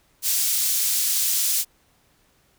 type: high-pass noise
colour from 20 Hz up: pink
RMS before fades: -22 dBFS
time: 0.22-1.65 s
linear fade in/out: 50 ms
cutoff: 6000 Hz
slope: 12 dB/octave
effects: pink hiss -62 dBFS RMS until 2.58 s